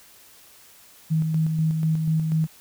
sine tone with tremolo, 158.9 Hz, D#3, 37 cents sharp, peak -18 dBFS, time 1.1-2.47 s, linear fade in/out 20 ms, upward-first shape square, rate 4.1 Hz, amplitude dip 35%, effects white hiss -51 dBFS RMS until 2.6 s

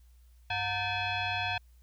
sine tone with frequency modulation, 916 Hz, A#5, 31 cents flat, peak -29 dBFS, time 0.5-1.58 s, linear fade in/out 5 ms, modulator 820 Hz, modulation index 3.2, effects added 60 Hz sine -55 dBFS peak until 1.82 s + white hiss -72 dBFS RMS until 1.82 s

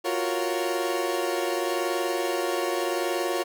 30% pulse chord, Gb major seventh, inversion third, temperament equal, 349.2 / 370 / 466.2 / 554.4 Hz, F4 / Gb4 / Bb4 / Db5, 0 / 0 / 0 / 0 cents, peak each -26 / -29 / -30 / -28 dBFS, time 0.04-3.44 s, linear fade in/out 20 ms, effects none

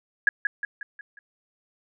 sine tone with echo, 1668 Hz, G#6, 7 cents sharp, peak -14 dBFS, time 0.27-0.29 s, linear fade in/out 2 ms, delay 180 ms, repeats 5, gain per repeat -6 dB, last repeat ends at 1.19 s, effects none

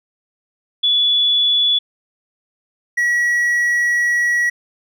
sine / triangle tone pair in turn, 3428 / 1923.9 Hz, A7 / B6, -46 / -46 cents, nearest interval minor seventh, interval 1000 cents, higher first, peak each -12 dBFS, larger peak neither, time 0.83-1.79 / 2.97-4.5 s, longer second, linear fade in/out 10 ms, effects none

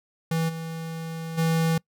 square tone with level steps, 163.3 Hz, E3, 16 cents flat, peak -23 / -32 / -21 dBFS, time 0.31-1.78 s, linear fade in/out 5 ms, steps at 0.48 / 1.37 s, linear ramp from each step 20 ms, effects noise-tail reverb RT60 0.1 s tail -24 dB re dry

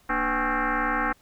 sine tone with frequency modulation, 235.2 Hz, A#3, 16 cents sharp, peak -22 dBFS, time 0.09-1.13 s, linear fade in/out 10 ms, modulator 266 Hz, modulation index 6.3, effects pink hiss -60 dBFS RMS until 1.21 s

